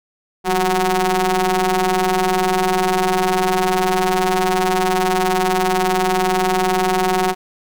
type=ring-modulated tone; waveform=sawtooth; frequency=182.3 Hz; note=F#3; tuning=25 cents flat; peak=-8 dBFS; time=0.44-7.35 s; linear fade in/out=50 ms; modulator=557 Hz; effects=none